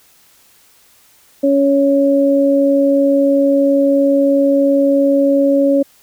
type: tone pair together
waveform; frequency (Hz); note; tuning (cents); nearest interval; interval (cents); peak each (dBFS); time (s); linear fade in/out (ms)
sine; 279 / 556; C#4 / C#5; +11 / +5; octave; 1194; -12; 1.43-5.83; 10
effects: white hiss -50 dBFS RMS until 6.02 s